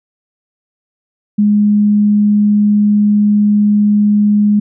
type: tone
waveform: sine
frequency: 207.7 Hz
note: G#3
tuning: in tune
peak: -7 dBFS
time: 1.38-4.6 s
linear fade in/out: 10 ms
effects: none